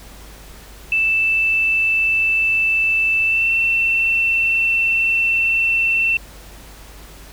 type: tone with pitch glide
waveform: sine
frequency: 2647 to 2689 Hz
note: E7 to E7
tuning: +7 to +34 cents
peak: -14 dBFS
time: 0.92-6.17 s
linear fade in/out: 2 ms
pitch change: +27 cents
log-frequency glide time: 3.24-3.5 s
effects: added 50 Hz sine -40 dBFS peak until 7.32 s + pink hiss -42 dBFS RMS until 7.32 s